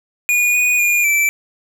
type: tone with pitch steps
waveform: square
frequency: 2446 / 2469 / 2426 / 2327 Hz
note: D#7 / D#7 / D#7 / D7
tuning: -30 / -14 / -44 / -17 cents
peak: -13 dBFS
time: 0.29-1.29 s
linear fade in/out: 0 ms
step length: 250 ms
effects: none